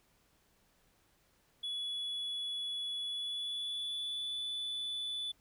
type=tone with pitch glide; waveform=sine; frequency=3400 to 3477 Hz; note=G#7 to A7; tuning=+40 to -21 cents; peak=-33 dBFS; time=1.63-5.32 s; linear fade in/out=10 ms; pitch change=+39 cents; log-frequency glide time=2.98-4.44 s; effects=tanh soft clip ceiling -35 dBFS + pink hiss -71 dBFS RMS until 5.4 s